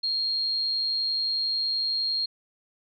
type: tone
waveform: sine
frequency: 4237 Hz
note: C8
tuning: 21 cents sharp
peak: -24 dBFS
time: 0.03-2.26 s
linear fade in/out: 10 ms
effects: none